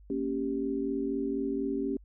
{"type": "chord", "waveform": "sine", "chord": "G diminished", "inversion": "first", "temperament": "equal", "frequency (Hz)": [233.1, 277.2, 392], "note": ["Bb3", "Db4", "G4"], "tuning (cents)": [0, 0, 0], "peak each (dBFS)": [-36, -31, -33], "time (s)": [0.1, 1.97], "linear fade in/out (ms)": 2, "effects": ["added 50 Hz sine -51 dBFS peak until 2.04 s"]}